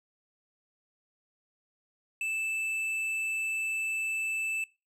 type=tone with hard clipping; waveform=triangle; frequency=2637 Hz; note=E7; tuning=in tune; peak=-31 dBFS; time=2.21-4.64 s; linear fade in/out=2 ms; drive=10 dB; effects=noise-tail reverb RT60 0.3 s tail -23 dB re dry